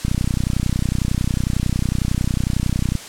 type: click train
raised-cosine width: 5 ms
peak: -7 dBFS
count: 91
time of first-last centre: 0.05-2.953 s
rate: 31 Hz
effects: white hiss -35 dBFS RMS until 3.08 s + low-pass 9000 Hz 12 dB/octave